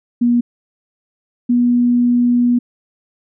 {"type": "tone pair in turn", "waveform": "sine", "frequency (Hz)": [239.9, 242.7], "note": ["A#3", "B3"], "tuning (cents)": [50, -30], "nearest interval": "unison", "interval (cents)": 20, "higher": "second", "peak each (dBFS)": -10, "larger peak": "neither", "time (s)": [[0.21, 0.41], [1.49, 2.59]], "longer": "second", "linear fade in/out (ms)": 10, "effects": []}